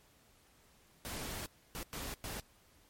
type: noise bursts at uneven times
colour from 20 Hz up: pink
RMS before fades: -42 dBFS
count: 4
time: 1.05-1.46 / 1.75-1.83 / 1.93-2.14 / 2.24-2.4 s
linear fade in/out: 0 ms
effects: pink hiss -66 dBFS RMS until 2.89 s + MP3 64 kbps